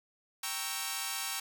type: chord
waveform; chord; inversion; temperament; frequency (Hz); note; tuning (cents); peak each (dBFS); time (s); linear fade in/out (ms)
5% pulse; G diminished seventh; none; equal; 784 / 932.3 / 1108.7 / 1318.5; G5 / Bb5 / Db6 / Fb6; 0 / 0 / 0 / 0; -28; 0.43-1.4; 5
effects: none